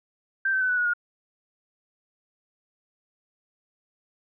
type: tone with pitch steps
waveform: sine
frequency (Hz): 1568 / 1539.3 / 1511.1 / 1483.4 / 1456.3 / 1429.6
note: G6 / G6 / F#6 / F#6 / F#6 / F6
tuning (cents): 0 / -32 / +36 / +4 / -28 / +40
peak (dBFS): -21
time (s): 0.45-0.936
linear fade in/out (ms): 5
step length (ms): 81
effects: none